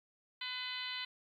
harmonic tone with a mistuned harmonic, 505 Hz, B4, 39 cents sharp, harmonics 2 / 3 / 4 / 5 / 6 / 7 / 8 / 9, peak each -50 / -49 / -45 / -49 / -44 / -48 / -44 / -56 dBFS, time 0.41-1.05 s, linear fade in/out 5 ms, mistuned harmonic 3, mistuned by -23 cents, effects 12-bit

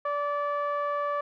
sawtooth tone with low-pass filter, 580 Hz, D5, 22 cents flat, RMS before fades -29 dBFS, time 0.05-1.21 s, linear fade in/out 5 ms, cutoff 1300 Hz, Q 3, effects none

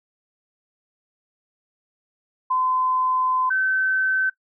sine tone pair in turn, 1024 / 1534.3 Hz, C6 / G6, -38 / -38 cents, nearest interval perfect fifth, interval 700 cents, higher second, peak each -19 / -18 dBFS, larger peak second, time 2.5-3.5 / 3.5-4.3 s, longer first, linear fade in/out 10 ms, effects noise-tail reverb RT60 0.1 s tail -18 dB re dry

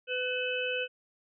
harmonic tone with a mistuned harmonic, 502 Hz, B4, 28 cents sharp, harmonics 1 / 3 / 5 / 6, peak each -33 / -37 / -34 / -37 dBFS, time 0.07-0.88 s, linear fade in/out 50 ms, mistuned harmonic 5, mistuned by +51 cents, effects none

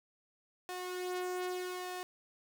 sawtooth tone with flanger, 363.4 Hz, F#4, 31 cents flat, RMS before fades -39 dBFS, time 0.69-2.03 s, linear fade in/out 0 ms, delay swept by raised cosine 1.6 to 2.9 ms, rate 0.81 Hz, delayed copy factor +0.5, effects none

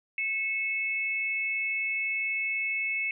sine tone pair together, 2194 / 2609 Hz, C#7 / E7, -18 / -18 cents, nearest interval minor third, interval 300 cents, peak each -29 / -31 dBFS, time 0.18-3.11 s, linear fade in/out 2 ms, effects none

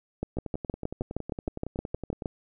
two click trains, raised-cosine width 2 ms, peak -16 / -21 dBFS, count 14 / 21, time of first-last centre 0.23-2.258 / 0.37-2.222 s, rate 6.41 / 10.8 Hz, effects none

